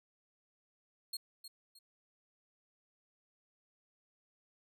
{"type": "tone with echo", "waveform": "sawtooth", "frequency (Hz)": 4263, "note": "C8", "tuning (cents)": 32, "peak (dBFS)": -35, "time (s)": [1.13, 1.17], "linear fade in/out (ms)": 5, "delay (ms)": 310, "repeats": 2, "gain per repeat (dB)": -10, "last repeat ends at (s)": 1.79, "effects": []}